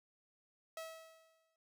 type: tone with exponential decay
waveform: sawtooth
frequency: 647 Hz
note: E5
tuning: 32 cents flat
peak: -38 dBFS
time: 0.77-1.56 s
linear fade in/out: 2 ms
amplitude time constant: 170 ms
effects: none